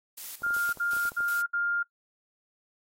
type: noise with tremolo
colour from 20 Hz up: blue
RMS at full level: -39 dBFS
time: 0.17-1.42 s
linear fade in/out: 10 ms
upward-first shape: square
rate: 2.7 Hz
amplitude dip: 75%
type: clicks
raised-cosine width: 1 ms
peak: -34 dBFS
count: 11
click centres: 0.421 / 0.465 / 0.507 / 0.566 / 0.692 / 0.773 / 0.934 / 0.967 / 1.054 / 1.119 / 1.206 s
type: tone bursts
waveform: sine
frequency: 1404 Hz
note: F6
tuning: 9 cents sharp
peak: -25 dBFS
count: 4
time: 0.43-1.831 s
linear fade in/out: 10 ms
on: 300 ms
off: 67 ms
effects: noise-tail reverb RT60 0.1 s tail -22 dB re dry + AAC 48 kbps